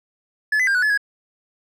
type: tone with pitch steps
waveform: triangle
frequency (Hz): 1719 / 2013 / 1599 / 1479 / 1716 / 1660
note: A6 / B6 / G6 / F#6 / A6 / G#6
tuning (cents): -41 / +33 / +34 / -1 / -44 / -1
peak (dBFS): -14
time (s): 0.52-0.976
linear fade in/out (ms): 5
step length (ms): 76
effects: none